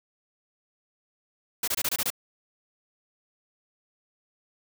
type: noise bursts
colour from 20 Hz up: white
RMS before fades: -27 dBFS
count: 7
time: 1.63-2.103 s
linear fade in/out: 5 ms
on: 47 ms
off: 24 ms
effects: none